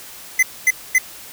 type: tone bursts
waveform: square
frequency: 2038 Hz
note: C7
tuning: 46 cents flat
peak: -11 dBFS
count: 3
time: 0.39-0.984 s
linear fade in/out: 5 ms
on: 38 ms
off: 240 ms
effects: white hiss -38 dBFS RMS until 1.32 s